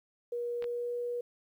sine tone with pitch glide, 478.5 to 482.7 Hz, A#4 to B4, +45 to -40 cents, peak -32 dBFS, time 0.32-1.21 s, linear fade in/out 5 ms, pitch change +15 cents, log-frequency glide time 0.61-0.94 s
clicks, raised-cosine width 0.3 ms, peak -29 dBFS, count 2, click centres 0.624 / 0.642 s
effects 11-bit

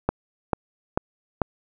click train, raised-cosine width 1 ms, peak -6 dBFS, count 4, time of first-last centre 0.09-1.417 s, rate 2.26 Hz, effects none

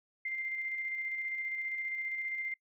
sine tone with tremolo, 2094 Hz, C7, 1 cent sharp, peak -33 dBFS, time 0.25-2.54 s, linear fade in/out 5 ms, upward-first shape square, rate 15 Hz, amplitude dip 30%, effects noise-tail reverb RT60 0.1 s tail -24 dB re dry

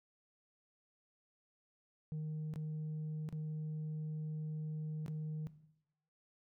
sine tone with dropouts, 154.6 Hz, D#3, 11 cents flat, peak -35 dBFS, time 2.12-5.47 s, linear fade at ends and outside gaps 0 ms, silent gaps 2.538-2.559 / 3.289-3.326 / 5.062-5.081 s, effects noise-tail reverb RT60 0.8 s tail -17 dB re dry + tanh soft clip ceiling -37 dBFS

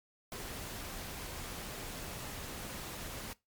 pink noise, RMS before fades -43 dBFS, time 0.32-3.33 s, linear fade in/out 0 ms, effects noise-tail reverb RT60 0.2 s tail -20 dB re dry + MP3 96 kbps

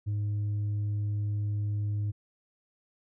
triangle tone with tanh clipping, 103.7 Hz, G#2, 2 cents flat, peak -28 dBFS, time 0.06-2.12 s, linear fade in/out 20 ms, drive 7 dB, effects none

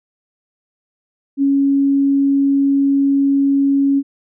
sine tone, 277.2 Hz, C#4, in tune, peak -11 dBFS, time 1.37-4.03 s, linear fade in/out 50 ms, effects none

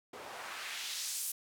white noise with band-pass filter sweep, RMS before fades -41 dBFS, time 0.13-1.32 s, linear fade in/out 5 ms, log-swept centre 480 to 11000 Hz, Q 1.1, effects none

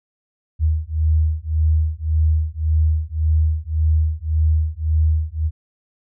sine beating tone pair, 77.6 / 79.4 Hz, D#2 / D#2, -4 / +36 cents, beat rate 1.8 Hz, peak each -18 dBFS, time 0.59-5.51 s, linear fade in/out 50 ms, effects none

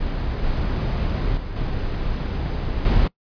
brown noise with level steps, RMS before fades -24 / -22 / -29 / -24 / -17 dBFS, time 0-3.08 s, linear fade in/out 10 ms, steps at 0.43 / 1.37 / 1.56 / 2.85 s, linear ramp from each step 2 ms, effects noise-tail reverb RT60 0.1 s tail -22 dB re dry + resampled to 11025 Hz

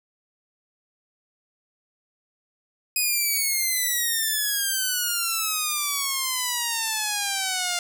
5% pulse exponential sweep, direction down, 2509 to 698.5 Hz, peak -12 dBFS, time 2.96-7.79 s, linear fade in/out 2 ms, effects none

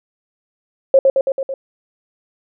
sine tone with echo, 539 Hz, C#5, 49 cents flat, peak -5 dBFS, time 0.94-0.99 s, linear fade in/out 2 ms, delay 110 ms, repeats 5, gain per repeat -3 dB, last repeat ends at 1.54 s, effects none

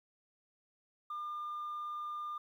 sine tone, 1203 Hz, D6, 41 cents sharp, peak -36 dBFS, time 1.1-2.38 s, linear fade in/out 5 ms, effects tanh soft clip ceiling -36 dBFS + 12-bit

